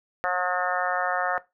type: harmonic tone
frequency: 180.6 Hz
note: F#3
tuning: 42 cents flat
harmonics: 3 / 4 / 5 / 6 / 7 / 8 / 9 / 10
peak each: -30 / -28 / -34 / -35 / -30 / -32 / -36 / -33 dBFS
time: 0.24-1.38 s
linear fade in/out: 0 ms
effects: noise-tail reverb RT60 0.2 s tail -17 dB re dry